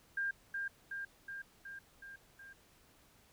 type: tone with echo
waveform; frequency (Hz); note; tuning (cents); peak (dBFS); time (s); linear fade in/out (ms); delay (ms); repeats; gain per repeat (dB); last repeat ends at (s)
sine; 1600; G6; +35; -33; 0.17-0.31; 5; 370; 6; -3; 2.53
effects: pink hiss -66 dBFS RMS until 3.32 s